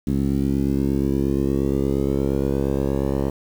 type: tone with low-pass filter sweep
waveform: 10% pulse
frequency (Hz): 68.5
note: C#2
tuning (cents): -20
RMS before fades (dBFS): -21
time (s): 0.07-3.3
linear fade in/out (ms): 5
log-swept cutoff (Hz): 250 to 640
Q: 2
effects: 7-bit